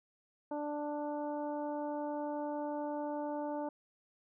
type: harmonic tone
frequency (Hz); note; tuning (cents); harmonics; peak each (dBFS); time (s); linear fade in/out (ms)
294.8; D4; +7; 1 / 2 / 3 / 4 / 5; -39 / -39 / -41 / -55 / -57; 0.51-3.69; 5
effects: none